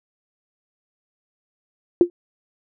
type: tone with exponential decay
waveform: sine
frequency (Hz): 349.2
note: F4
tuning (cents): 0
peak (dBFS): -5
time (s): 2.01-2.1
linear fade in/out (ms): 1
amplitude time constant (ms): 18
effects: none